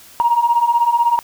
sine beating tone pair, 932.3 / 948.3 Hz, A#5 / A#5, 0 / +29 cents, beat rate 16 Hz, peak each -16 / -13 dBFS, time 0.2-1.19 s, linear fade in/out 0 ms, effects tanh soft clip ceiling -5 dBFS + white hiss -43 dBFS RMS until 1.23 s

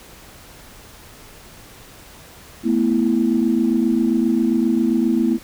sine chord, A suspended second, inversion none, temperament just, 220 / 247.5 / 330 Hz, A3 / B3 / E4, 0 / +4 / +2 cents, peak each -19 / -18 / -19 dBFS, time 2.63-5.39 s, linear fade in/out 50 ms, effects tanh soft clip ceiling -6 dBFS + pink hiss -43 dBFS RMS until 5.43 s

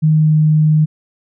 sine tone with pitch glide, 155.56 to 154.22 Hz, D#3 to D#3, 0 to -15 cents, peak -8 dBFS, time 0.02-0.86 s, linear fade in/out 20 ms, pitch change -15 cents, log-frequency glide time 0.13-0.36 s, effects none

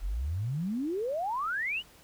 sine exponential sweep, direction up, 39 to 3069 Hz, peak -29 dBFS, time 0-1.83 s, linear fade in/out 50 ms, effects pink hiss -57 dBFS RMS until 2.03 s

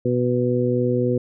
harmonic tone, 123.47 Hz, B2, in tune, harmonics 1 / 2 / 3 / 4, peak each -23 / -23 / -23 / -23 dBFS, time 0.05-1.18 s, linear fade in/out 5 ms, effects none

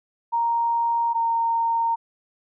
sine tone pair in turn, 932.3 / 921.1 Hz, A#5 / A#5, 0 / -21 cents, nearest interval unison, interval 21 cents, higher first, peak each -19 dBFS, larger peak neither, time 0.32-1.14 / 1.14-1.96 s, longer neither, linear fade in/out 20 ms, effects none

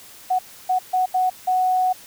sine tone bursts at uneven times, 740 Hz, F#5, in tune, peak -16 dBFS, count 5, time 0.3-0.39 / 0.69-0.79 / 0.93-1.06 / 1.14-1.3 / 1.47-1.93 s, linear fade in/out 10 ms, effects white hiss -44 dBFS RMS until 2.06 s

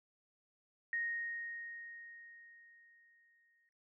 sine tone with exponential decay, 1864.7 Hz, A#6, in tune, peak -34 dBFS, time 0.93-3.69 s, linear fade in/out 1 ms, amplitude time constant 600 ms, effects noise-tail reverb RT60 0.4 s tail -18 dB re dry

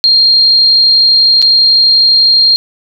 sine tone with dropouts, 4212 Hz, C8, 11 cents sharp, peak -4 dBFS, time 0.04-2.56 s, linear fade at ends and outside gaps 0 ms, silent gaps 1.418-1.425 s, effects none

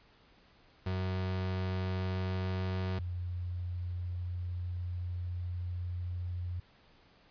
35% pulse / sine tone pair in turn, 93.1 / 88.66 Hz, F#2 / F2, +11 / +27 cents, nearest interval minor second, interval 84 cents, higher first, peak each -30 / -34 dBFS, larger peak first, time 0.86-2.99 / 2.99-6.6 s, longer second, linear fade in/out 5 ms, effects pink hiss -63 dBFS RMS until 7.3 s + resampled to 11025 Hz

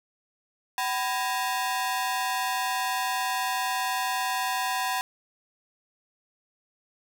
sawtooth ring-modulated tone, 878 Hz, A5, 4 cents flat, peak -19 dBFS, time 0.78-5.01 s, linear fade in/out 0 ms, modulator 119 Hz, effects none

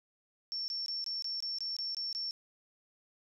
sine tone bursts, 5440 Hz, F8, 46 cents flat, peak -34 dBFS, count 10, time 0.52-2.309 s, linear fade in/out 0 ms, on 160 ms, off 21 ms, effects none

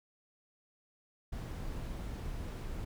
brown noise, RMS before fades -40 dBFS, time 1.32-2.85 s, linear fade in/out 10 ms, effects none

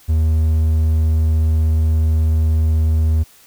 triangle tone, 79.1 Hz, D#2, 29 cents sharp, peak -10 dBFS, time 0.08-3.24 s, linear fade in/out 20 ms, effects white hiss -48 dBFS RMS until 3.46 s

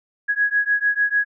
sine beating tone pair, 1661.2 / 1667.9 Hz, G#6 / G#6, 0 / +7 cents, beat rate 6.7 Hz, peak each -20 dBFS, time 0.28-1.25 s, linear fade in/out 20 ms, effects none

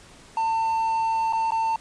triangle tone with dropouts, 898 Hz, A5, 35 cents sharp, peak -19 dBFS, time 0.37-1.76 s, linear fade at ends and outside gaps 2 ms, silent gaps 1.326-1.332 / 1.507-1.519 s, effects pink hiss -49 dBFS RMS until 1.8 s + resampled to 22050 Hz

